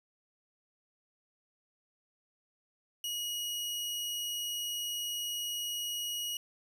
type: tone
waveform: sawtooth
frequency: 2900 Hz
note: F#7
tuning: 35 cents flat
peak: -31 dBFS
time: 3.04-6.37 s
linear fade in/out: 2 ms
effects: none